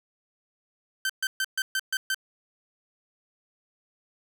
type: tone bursts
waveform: sawtooth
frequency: 1547 Hz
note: G6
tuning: 23 cents flat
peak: -21 dBFS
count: 7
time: 1.05-2.145 s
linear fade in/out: 2 ms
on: 45 ms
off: 130 ms
effects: none